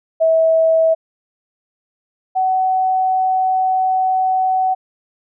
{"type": "tone pair in turn", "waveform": "sine", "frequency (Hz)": [648, 751.4], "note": ["E5", "F#5"], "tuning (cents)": [-30, 26], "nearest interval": "minor third", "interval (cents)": 256, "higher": "second", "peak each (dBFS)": [-10, -13], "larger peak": "first", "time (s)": [[0.2, 0.95], [2.35, 4.75]], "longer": "second", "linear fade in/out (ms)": 20, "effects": []}